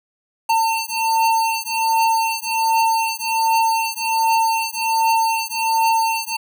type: beating tone pair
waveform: square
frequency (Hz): 900 / 901.3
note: A5 / A5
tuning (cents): +39 / +41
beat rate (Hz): 1.3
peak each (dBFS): -20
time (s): 0.49-6.37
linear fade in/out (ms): 10
effects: none